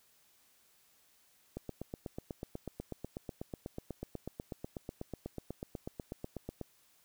click train, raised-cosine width 2 ms, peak -26 dBFS, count 42, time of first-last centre 1.57-6.613 s, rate 8.13 Hz, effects white hiss -68 dBFS RMS until 7.04 s

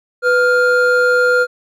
triangle tone pair together, 496 / 1403 Hz, B4 / F6, +7 / +8 cents, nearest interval octave + tritone, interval 1801 cents, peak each -11 dBFS, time 0.22-1.47 s, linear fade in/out 50 ms, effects none

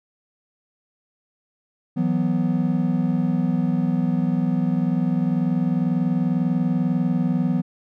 triangle chord, E suspended second, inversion none, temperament equal, 164.81 / 185 / 246.9 Hz, E3 / F#3 / B3, 0 / 0 / 0 cents, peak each -21 dBFS, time 1.96-7.62 s, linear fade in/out 20 ms, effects none

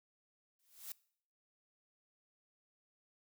blue noise with exponential growth, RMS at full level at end -42 dBFS, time 0.59-0.92 s, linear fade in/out 2 ms, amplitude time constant 71 ms, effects noise-tail reverb RT60 0.6 s tail -22 dB re dry

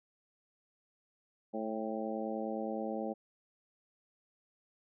harmonic tone with a mistuned harmonic, 109.5 Hz, A2, 8 cents flat, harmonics 2 / 3 / 4 / 5 / 6 / 7, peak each -39 / -42 / -43 / -40 / -45 / -43 dBFS, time 1.53-3.14 s, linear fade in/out 20 ms, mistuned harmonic 7, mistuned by +41 cents, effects none

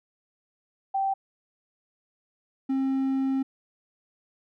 sine / triangle tone pair in turn, 779 / 267.4 Hz, G5 / C4, -11 / +38 cents, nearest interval octave + perfect fifth, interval 1851 cents, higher first, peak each -23 / -21 dBFS, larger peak second, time 0.94-1.14 / 2.69-3.43 s, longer second, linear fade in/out 10 ms, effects none

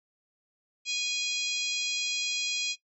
harmonic tone, 824 Hz, G#5, 14 cents flat, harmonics 3 / 4 / 5 / 6 / 7 / 8 / 9, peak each -32 / -34 / -36 / -38 / -39 / -40 / -41 dBFS, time 0.85-2.76 s, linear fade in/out 50 ms, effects noise-tail reverb RT60 0.1 s tail -18 dB re dry

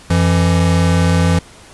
square tone pair together, 89.37 / 168.7 Hz, F2 / E3, +40 / +40 cents, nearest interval major seventh, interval 1100 cents, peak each -14 dBFS, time 0.1-1.39 s, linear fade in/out 5 ms, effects pink hiss -41 dBFS RMS until 1.73 s + resampled to 24000 Hz

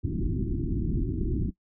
pink low-pass noise, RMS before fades -28 dBFS, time 0.03-1.51 s, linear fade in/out 20 ms, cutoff 370 Hz, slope 96 dB/octave, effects noise-tail reverb RT60 0.1 s tail -19 dB re dry

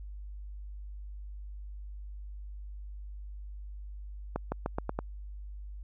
accelerating click train, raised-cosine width 1 ms, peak -17 dBFS, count 6, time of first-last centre 4.36-4.99 s, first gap 160 ms, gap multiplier 0.88, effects added 50 Hz sine -40 dBFS peak until 5.83 s

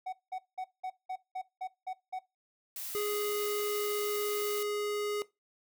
triangle tone bursts, 747 Hz, F#5, 16 cents sharp, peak -32 dBFS, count 9, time 0.06-2.192 s, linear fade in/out 10 ms, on 68 ms, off 190 ms
blue noise, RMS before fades -40 dBFS, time 2.76-4.63 s, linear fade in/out 2 ms
square tone, 415.3 Hz, G#4, in tune, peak -32 dBFS, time 2.95-5.22 s, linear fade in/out 0 ms
effects noise-tail reverb RT60 0.2 s tail -18 dB re dry

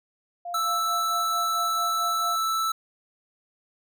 sine tone with tremolo, 699 Hz, F5, 1 cent sharp, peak -30 dBFS, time 0.45-2.36 s, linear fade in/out 5 ms, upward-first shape sine, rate 4.5 Hz, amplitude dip 80%
square tone, 1318.5 Hz, E6, in tune, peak -24 dBFS, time 0.54-2.72 s, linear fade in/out 5 ms
effects none

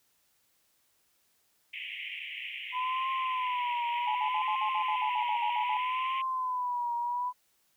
pink band-pass noise, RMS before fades -40 dBFS, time 1.73-6.22 s, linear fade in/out 10 ms, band 2000 to 3100 Hz, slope 96 dB/octave
sine tone with vibrato, 1000 Hz, B5, 21 cents sharp, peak -29 dBFS, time 2.72-7.33 s, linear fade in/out 50 ms, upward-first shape triangle, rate 0.65 Hz, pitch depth 97 cents each way
sine tone bursts, 855 Hz, A5, 50 cents flat, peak -30 dBFS, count 13, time 4.07-5.772 s, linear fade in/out 5 ms, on 82 ms, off 53 ms
effects white hiss -71 dBFS RMS until 7.76 s

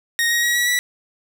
sawtooth tone with pitch steps, 1864.7 / 1886.4 / 1908.3 / 1930.5 / 1952.9 Hz, A#6 / A#6 / A#6 / B6 / B6, 0 / +20 / +40 / -40 / -20 cents, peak -13 dBFS, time 0.19-0.79 s, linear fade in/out 0 ms, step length 120 ms, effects none

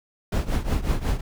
brown noise with tremolo, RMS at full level -19 dBFS, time 0.32-1.21 s, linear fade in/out 5 ms, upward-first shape triangle, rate 5.5 Hz, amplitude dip 90%, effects none

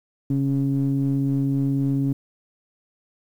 triangle ring-modulated tone, 69.3 Hz, C#2, in tune, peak -14 dBFS, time 0.3-2.13 s, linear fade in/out 5 ms, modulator 206 Hz, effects 9-bit

